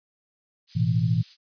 white high-pass noise, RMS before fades -41 dBFS, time 0.67-1.37 s, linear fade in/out 50 ms, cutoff 4500 Hz, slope 12 dB/octave
sine chord, A suspended second, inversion none, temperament equal, 110 / 123.47 / 164.81 Hz, A2 / B2 / E3, 0 / 0 / 0 cents, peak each -24 dBFS, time 0.75-1.23 s, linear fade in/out 20 ms
effects resampled to 11025 Hz

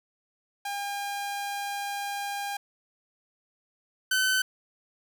sawtooth tone pair in turn, 806 / 1521.5 Hz, G5 / F#6, +48 / +48 cents, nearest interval major seventh, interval 1100 cents, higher second, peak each -27 / -19 dBFS, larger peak second, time 0.65-2.57 / 4.11-4.42 s, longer first, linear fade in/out 5 ms, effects none

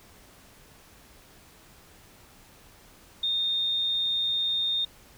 sine tone, 3659 Hz, A#7, 33 cents flat, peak -24 dBFS, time 3.23-4.85 s, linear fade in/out 5 ms, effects pink hiss -54 dBFS RMS until 5.17 s

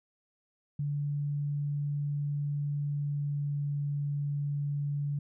sine tone with pitch glide, 144.8 to 143.97 Hz, D3 to D3, -24 to -34 cents, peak -29 dBFS, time 0.79-5.19 s, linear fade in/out 5 ms, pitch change -10 cents, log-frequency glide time 2.86-3.69 s, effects none

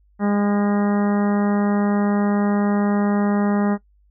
harmonic tone with a mistuned harmonic, 204.1 Hz, G#3, 30 cents flat, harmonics 1 / 2 / 3 / 4 / 5 / 6 / 7 / 8 / 9, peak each -17 / -27 / -29 / -29 / -35 / -34 / -37 / -39 / -38 dBFS, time 0.19-3.78 s, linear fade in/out 50 ms, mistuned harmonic 9, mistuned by +37 cents, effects noise-tail reverb RT60 0.1 s tail -19 dB re dry + added 50 Hz sine -54 dBFS peak until 4.1 s

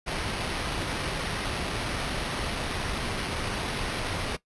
pink noise with sample-and-hold, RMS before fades -31 dBFS, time 0.06-4.37 s, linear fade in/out 20 ms, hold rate 7350 Hz, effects noise-tail reverb RT60 0.1 s tail -17 dB re dry + resampled to 24000 Hz

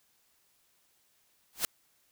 white noise with exponential growth, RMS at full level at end -25 dBFS, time 1.53-1.65 s, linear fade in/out 0 ms, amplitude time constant 24 ms, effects white hiss -70 dBFS RMS until 2.11 s

